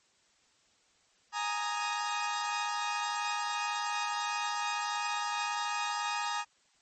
sawtooth chord, Ab suspended second, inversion none, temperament equal, 830.6 / 932.3 / 1244.5 Hz, Ab5 / Bb5 / Eb6, 0 / 0 / 0 cents, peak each -32 dBFS, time 1.32-6.45 s, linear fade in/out 50 ms, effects white hiss -68 dBFS RMS until 6.81 s + MP3 32 kbps

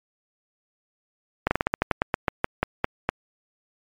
slowing click train, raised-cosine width 0.5 ms, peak -5 dBFS, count 15, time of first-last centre 1.47-3.09 s, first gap 40 ms, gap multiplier 1.15, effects MP3 96 kbps

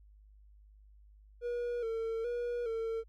triangle tone with vibrato, 466.2 Hz, A#4, in tune, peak -31 dBFS, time 1.41-3.04 s, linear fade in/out 50 ms, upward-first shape square, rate 1.2 Hz, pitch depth 54 cents each way, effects added 51 Hz sine -56 dBFS peak until 3.08 s

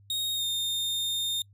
40% pulse tone with pitch glide, 3729 to 3650 Hz, A#7 to A#7, 0 to -37 cents, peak -26 dBFS, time 0.1-1.42 s, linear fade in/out 2 ms, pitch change -37 cents, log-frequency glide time 0.35-0.44 s, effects noise-tail reverb RT60 0.1 s tail -24 dB re dry + added 100 Hz sine -54 dBFS peak until 1.53 s

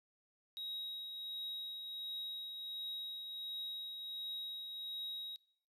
triangle tone with tremolo, 3806 Hz, A#7, 35 cents sharp, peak -39 dBFS, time 0.57-5.36 s, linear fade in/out 0 ms, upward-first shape triangle, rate 1.4 Hz, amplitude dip 40%, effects noise-tail reverb RT60 0.6 s tail -21 dB re dry + resampled to 32000 Hz

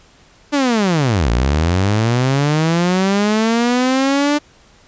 sawtooth linear two-way sweep, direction down then up, 297.3 to 55.3 to 297.3 Hz, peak -9 dBFS, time 0.52-4.39 s, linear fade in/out 20 ms, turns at 1.3 s, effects pink hiss -49 dBFS RMS until 4.87 s + resampled to 16000 Hz

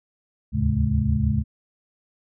sine tone cluster, 73.3 / 80 / 107.9 / 135.7 / 212 Hz, D2 / D#2 / A2 / C#3 / G#3, -3 / +49 / -33 / -36 / +36 cents, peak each -25 dBFS, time 0.52-1.44 s, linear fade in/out 50 ms, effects none

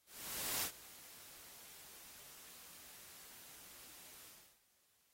white noise with ADSR envelope, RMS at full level -38 dBFS, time 0.06-4.6 s, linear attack 570 ms, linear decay 82 ms, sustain -19 dB, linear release 360 ms, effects white hiss -75 dBFS RMS until 5.13 s + AAC 48 kbps

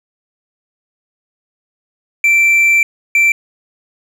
triangle tone pair in turn, 2343 / 2343 Hz, D7 / D7, -5 / -5 cents, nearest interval unison, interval 0 cents, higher neither, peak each -6 dBFS, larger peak neither, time 2.24-2.83 / 3.15-3.32 s, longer first, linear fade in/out 2 ms, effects none

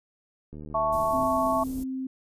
click train, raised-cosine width 3 ms, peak -29 dBFS, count 56, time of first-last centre 0.53-1.255 s, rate 75.9 Hz
sine chord, A major, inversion second, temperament equal, 659.3 / 880 / 1108.7 Hz, E5 / A5 / C#6, 0 / 0 / 0 cents, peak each -26 / -29 / -26 dBFS, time 0.74-1.64 s, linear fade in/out 10 ms
pink band-stop noise, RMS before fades -40 dBFS, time 0.92-1.84 s, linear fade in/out 10 ms, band 350 to 9800 Hz, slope 12 dB/octave
sine tone with pitch glide, 260 to 262 Hz, C4 to C4, -11 to +2 cents, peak -29 dBFS, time 1.13-2.07 s, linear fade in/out 5 ms, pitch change +13 cents, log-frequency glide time 1.37-1.89 s
effects resampled to 32000 Hz

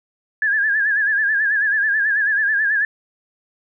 sine tone with vibrato, 1682 Hz, G#6, 22 cents sharp, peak -15 dBFS, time 0.42-2.85 s, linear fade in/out 2 ms, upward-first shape sine, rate 9.2 Hz, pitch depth 87 cents each way, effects none

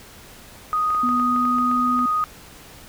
sine tone, 1244.5 Hz, D#6, in tune, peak -18 dBFS, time 0.73-2.24 s, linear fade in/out 0 ms
clicks, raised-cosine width 0.5 ms, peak -21 dBFS, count 9, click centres 0.904 / 0.948 / 1.09 / 1.198 / 1.362 / 1.453 / 1.585 / 1.714 / 1.991 s
sine tone with pitch glide, 245.5 to 247.6 Hz, B3 to B3, -10 to +5 cents, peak -22 dBFS, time 1.03-2.06 s, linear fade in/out 5 ms, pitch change +15 cents, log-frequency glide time 1.16-1.82 s
effects pink hiss -44 dBFS RMS until 2.88 s

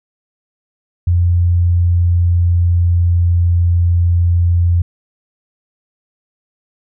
sine tone with pitch glide, 87.31 to 86.66 Hz, F2 to F2, 0 to -13 cents, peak -9 dBFS, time 1.07-4.82 s, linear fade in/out 5 ms, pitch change -13 cents, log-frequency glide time 1.31-3.58 s, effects none

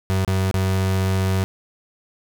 35% pulse tone with dropouts, 94.9 Hz, F#2, 44 cents sharp, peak -16 dBFS, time 0.1-1.44 s, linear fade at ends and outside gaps 0 ms, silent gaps 0.248-0.277 / 0.512-0.542 s, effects none

